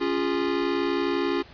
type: chord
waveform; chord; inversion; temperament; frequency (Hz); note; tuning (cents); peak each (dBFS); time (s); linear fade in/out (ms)
square; Db major; none; equal with one note detuned; 277.2 / 349.2 / 409.1; Db4 / F4 / Ab4; 0 / 0 / -26; -29 / -27 / -29; 0-1.43; 20
effects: pink hiss -49 dBFS RMS until 1.53 s + resampled to 11025 Hz